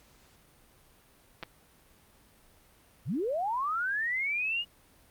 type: clicks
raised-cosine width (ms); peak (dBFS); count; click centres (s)
0.3; -22; 2; 1.428 / 1.434
type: linear sweep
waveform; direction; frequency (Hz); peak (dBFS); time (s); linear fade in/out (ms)
sine; up; 85.3 to 2901; -28; 3.05-4.65; 50
effects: pink hiss -61 dBFS RMS until 5.1 s + Opus 48 kbps